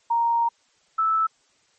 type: tone pair in turn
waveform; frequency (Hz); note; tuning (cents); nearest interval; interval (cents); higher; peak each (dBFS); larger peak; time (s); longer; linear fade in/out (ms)
sine; 932.3 / 1313.2; A#5 / E6; 0 / -7; tritone; 593; second; -18; neither; 0.1-0.49 / 0.98-1.27; first; 10
effects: white hiss -63 dBFS RMS until 1.78 s + MP3 32 kbps